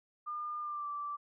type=tone with pitch glide; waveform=sine; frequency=1207 to 1166.6 Hz; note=D6 to D6; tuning=+47 to -12 cents; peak=-36 dBFS; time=0.26-1.17 s; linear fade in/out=20 ms; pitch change=-59 cents; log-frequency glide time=0.61-0.88 s; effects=none